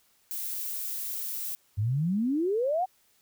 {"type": "noise", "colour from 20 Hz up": "violet", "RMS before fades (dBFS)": -34, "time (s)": [0.31, 1.55], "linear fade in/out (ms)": 0}
{"type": "exponential sweep", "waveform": "sine", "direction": "up", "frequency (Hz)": [97, 777], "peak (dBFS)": -24, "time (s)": [1.77, 2.86], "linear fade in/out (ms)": 20}
{"effects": ["white hiss -66 dBFS RMS until 3.21 s"]}